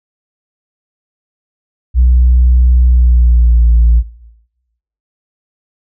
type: tone with pitch glide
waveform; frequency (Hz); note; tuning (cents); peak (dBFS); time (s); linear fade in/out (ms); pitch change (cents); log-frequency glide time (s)
sine; 61.7 to 57.57; B1 to A#1; -1 to -21; -3; 1.94-4.03; 50; -120; 2.87-3.7
effects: noise-tail reverb RT60 1.0 s tail -19 dB re dry + tanh soft clip ceiling -2 dBFS